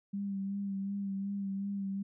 sine tone with vibrato, 197.6 Hz, G3, 14 cents sharp, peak -33 dBFS, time 0.13-2.03 s, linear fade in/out 10 ms, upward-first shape sine, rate 2.7 Hz, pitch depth 28 cents each way, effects none

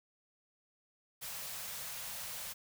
white band-stop noise, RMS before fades -43 dBFS, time 1.21-2.54 s, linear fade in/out 20 ms, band 210 to 480 Hz, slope 48 dB/octave, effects none

